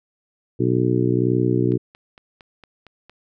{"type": "harmonic tone", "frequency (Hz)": 61.8, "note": "B1", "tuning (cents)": 2, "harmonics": [2, 3, 4, 5, 6, 7], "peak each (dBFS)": [-21, -25, -27, -22, -22, -27], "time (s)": [0.59, 1.78], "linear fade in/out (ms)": 20}
{"type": "click train", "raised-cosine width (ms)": 0.3, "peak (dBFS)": -28, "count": 7, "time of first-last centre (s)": [1.72, 3.096], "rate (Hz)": 4.36}
{"effects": []}